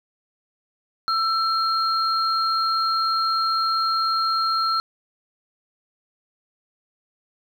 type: tone pair together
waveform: sine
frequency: 1332 / 4225 Hz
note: E6 / C8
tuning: +18 / +16 cents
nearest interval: octave + minor sixth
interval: 1998 cents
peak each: -20 / -25 dBFS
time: 1.08-4.8 s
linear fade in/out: 0 ms
effects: 8-bit